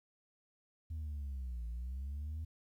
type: linear two-way sweep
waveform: sine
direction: down then up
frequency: 81 to 56.5 to 81 Hz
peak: -36 dBFS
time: 0.9-2.45 s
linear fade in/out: 10 ms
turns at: 1.67 s
effects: tanh soft clip ceiling -37 dBFS + 12-bit